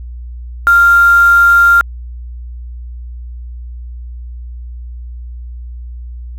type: tone with quantisation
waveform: sine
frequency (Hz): 1393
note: F6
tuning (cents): -5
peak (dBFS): -4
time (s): 0.67-1.81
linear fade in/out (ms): 0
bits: 4
effects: added 60 Hz sine -24 dBFS peak until 6.38 s + AAC 64 kbps